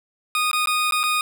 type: tone with dropouts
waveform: 20% pulse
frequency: 1237 Hz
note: D#6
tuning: 10 cents flat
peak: -14 dBFS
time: 0.35-1.21 s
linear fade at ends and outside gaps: 1 ms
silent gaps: 0.514-0.531 / 0.658-0.672 / 0.91-0.922 / 1.032-1.037 s
effects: none